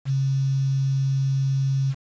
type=tone with quantisation; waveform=sine; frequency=135.3 Hz; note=C#3; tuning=42 cents flat; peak=-19 dBFS; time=0.05-1.95 s; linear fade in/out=50 ms; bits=7; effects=resampled to 16000 Hz